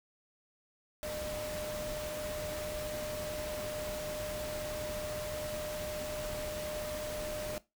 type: tone in noise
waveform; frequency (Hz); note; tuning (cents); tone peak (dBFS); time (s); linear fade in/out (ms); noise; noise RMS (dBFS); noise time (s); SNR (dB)
sine; 606; D#5; -46; -38; 1.03-7.58; 0; pink; -42; 1.03-7.58; +1
effects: noise-tail reverb RT60 0.2 s tail -17 dB re dry